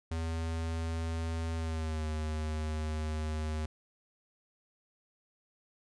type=tone with pitch glide; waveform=square; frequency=81.8 to 77.57 Hz; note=E2 to D#2; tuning=-13 to -5 cents; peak=-33 dBFS; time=0.11-3.66 s; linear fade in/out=5 ms; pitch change=-92 cents; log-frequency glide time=1.56-2.06 s; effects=resampled to 22050 Hz